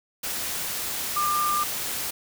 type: tone in noise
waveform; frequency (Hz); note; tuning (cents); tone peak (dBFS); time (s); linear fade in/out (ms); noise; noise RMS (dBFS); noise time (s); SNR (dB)
sine; 1196; D6; +31; -22; 1.16-1.64; 10; white; -30; 0.23-2.11; +5
effects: none